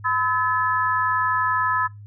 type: tone cluster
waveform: sine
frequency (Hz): 1011 / 1291 / 1720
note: B5 / E6 / A6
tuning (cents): +40 / -37 / -40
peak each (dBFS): -23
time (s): 0.04-1.88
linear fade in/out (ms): 20
effects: noise-tail reverb RT60 0.2 s tail -21 dB re dry + added 103 Hz sine -38 dBFS peak until 2.06 s

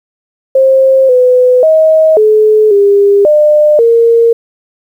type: tone with pitch steps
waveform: sine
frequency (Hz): 531 / 502 / 633 / 429.7 / 402.5 / 601 / 463.2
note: C5 / B4 / D#5 / A4 / G4 / D5 / A#4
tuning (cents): +25 / +28 / +30 / -41 / +46 / +40 / -11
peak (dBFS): -3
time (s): 0.55-4.33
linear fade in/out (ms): 5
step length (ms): 540
effects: 7-bit

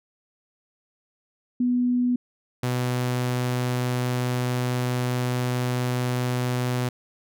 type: tone pair in turn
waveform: sine / sawtooth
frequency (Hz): 246.4 / 124.63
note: B3 / B2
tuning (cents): -4 / +16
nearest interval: octave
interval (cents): 1180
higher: first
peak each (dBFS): -19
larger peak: neither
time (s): 1.6-2.16 / 2.63-6.89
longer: second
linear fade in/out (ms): 5
effects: none

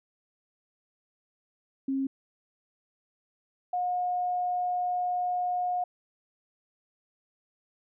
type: tone pair in turn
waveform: sine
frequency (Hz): 269.9 / 719.7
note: C#4 / F#5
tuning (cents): -46 / -48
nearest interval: octave + perfect fourth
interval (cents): 1698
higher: second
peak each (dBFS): -26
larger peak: neither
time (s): 1.88-2.07 / 3.73-5.84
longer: second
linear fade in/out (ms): 5
effects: none

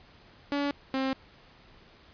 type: tone pair in turn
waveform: sawtooth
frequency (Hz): 285.1 / 265.7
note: C#4 / C4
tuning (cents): +49 / +27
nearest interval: minor second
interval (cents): 122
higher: first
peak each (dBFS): -23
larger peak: neither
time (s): 0.52-0.71 / 0.94-1.13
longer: neither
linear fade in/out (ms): 0
effects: pink hiss -56 dBFS RMS until 2.13 s + resampled to 11025 Hz

